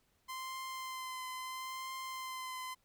sawtooth tone with vibrato, 1037 Hz, C6, 16 cents flat, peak -37 dBFS, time 0.28-2.75 s, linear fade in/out 20 ms, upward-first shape triangle, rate 0.75 Hz, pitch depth 22 cents each way, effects pink hiss -75 dBFS RMS until 2.84 s

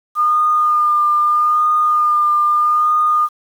sine tone with vibrato, 1212 Hz, D#6, 46 cents flat, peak -11 dBFS, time 0.15-3.29 s, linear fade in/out 50 ms, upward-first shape sine, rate 0.79 Hz, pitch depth 19 cents each way, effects 7-bit

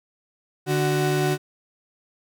35% pulse tone pair together, 147.8 / 372 Hz, D3 / F#4, +11 / +9 cents, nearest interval octave + major third, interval 1598 cents, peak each -21 dBFS, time 0.66-1.38 s, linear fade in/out 50 ms, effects none

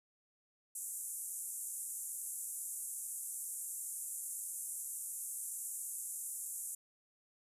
white band-pass noise, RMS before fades -43 dBFS, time 0.75-6.75 s, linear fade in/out 5 ms, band 7300 to 12000 Hz, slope 48 dB/octave, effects resampled to 32000 Hz

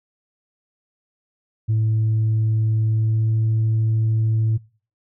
sine tone with pitch glide, 110 to 110.83 Hz, A2 to A2, 0 to +13 cents, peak -14 dBFS, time 1.68-4.58 s, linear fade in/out 20 ms, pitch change +13 cents, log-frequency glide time 2.89-3.31 s, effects noise-tail reverb RT60 0.4 s tail -24 dB re dry + tanh soft clip ceiling -14 dBFS

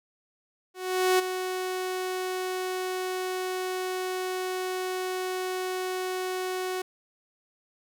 sawtooth tone with ADSR envelope, 370 Hz, F#4, in tune, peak -15 dBFS, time 0.74-6.82 s, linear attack 450 ms, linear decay 14 ms, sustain -10 dB, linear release 6 ms, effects none

